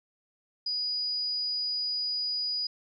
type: tone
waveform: sine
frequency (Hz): 4920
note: D#8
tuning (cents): -20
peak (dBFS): -28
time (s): 0.66-2.67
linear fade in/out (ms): 5
effects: none